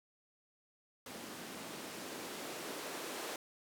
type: noise with band-pass filter sweep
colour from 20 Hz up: blue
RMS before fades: -45 dBFS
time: 1.06-3.36 s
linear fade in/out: 2 ms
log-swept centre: 200 to 410 Hz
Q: 1.4
effects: none